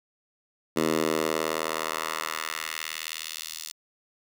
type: tone with high-pass filter sweep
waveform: 10% pulse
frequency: 79.3 Hz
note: D#2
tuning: 33 cents sharp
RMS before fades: -30 dBFS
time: 0.76-3.72 s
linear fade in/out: 10 ms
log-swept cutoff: 270 to 4900 Hz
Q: 1.1
effects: none